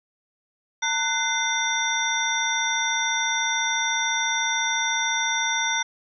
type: tone cluster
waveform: sine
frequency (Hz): 907 / 1496 / 2070 / 3573 / 5800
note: A#5 / F#6 / C7 / A7 / F#8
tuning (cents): -48 / +19 / -19 / +26 / -35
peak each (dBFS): -28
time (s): 0.82-5.83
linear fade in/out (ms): 10
effects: none